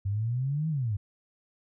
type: exponential two-way sweep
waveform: sine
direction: up then down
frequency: 96 to 162.5 to 96 Hz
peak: -26 dBFS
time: 0.05-0.97 s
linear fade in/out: 10 ms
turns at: 0.69 s
effects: none